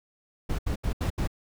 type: noise bursts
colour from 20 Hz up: brown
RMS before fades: -27 dBFS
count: 5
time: 0.49-1.275 s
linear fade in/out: 10 ms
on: 97 ms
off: 75 ms
effects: none